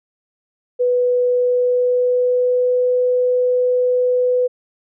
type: tone with pitch glide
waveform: sine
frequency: 493.9 to 498.5 Hz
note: B4 to B4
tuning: 0 to +16 cents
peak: -13 dBFS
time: 0.79-4.48 s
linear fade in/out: 20 ms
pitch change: +16 cents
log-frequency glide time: 1.28-2.88 s
effects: none